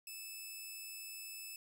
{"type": "tone", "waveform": "10% pulse", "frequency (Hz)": 2616, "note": "E7", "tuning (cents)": -14, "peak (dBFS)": -37, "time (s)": [0.07, 1.56], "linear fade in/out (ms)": 2, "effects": []}